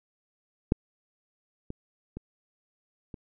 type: clicks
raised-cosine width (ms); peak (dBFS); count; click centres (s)
3; -8 / -23 / -24 / -27; 4; 0.721 / 1.704 / 2.17 / 3.142
effects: none